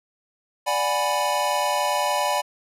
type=chord; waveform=square; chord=G# half-diminished seventh; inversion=second; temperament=equal; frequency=587.3 / 740 / 830.6 / 987.8 Hz; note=D5 / F#5 / G#5 / B5; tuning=0 / 0 / 0 / 0 cents; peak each=-27 / -29 / -27 / -26 dBFS; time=0.66-2.42 s; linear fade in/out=20 ms; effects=resampled to 32000 Hz